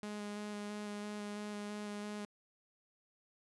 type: tone with vibrato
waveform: sawtooth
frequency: 207.7 Hz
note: G#3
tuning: in tune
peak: -37 dBFS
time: 0.03-2.25 s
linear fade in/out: 0 ms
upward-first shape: square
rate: 3 Hz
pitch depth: 10 cents each way
effects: resampled to 24000 Hz